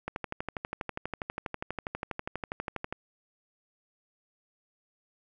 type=click train; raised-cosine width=0.5 ms; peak=-18 dBFS; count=36; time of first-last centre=0.08-2.926 s; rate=12.3 Hz; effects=none